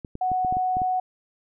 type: clicks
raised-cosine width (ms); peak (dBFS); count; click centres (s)
3; -21; 8; 0.048 / 0.154 / 0.317 / 0.448 / 0.525 / 0.569 / 0.769 / 0.818
type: tone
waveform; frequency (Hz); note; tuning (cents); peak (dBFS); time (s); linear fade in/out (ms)
sine; 740; F#5; 0; -21; 0.21-1; 5
effects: none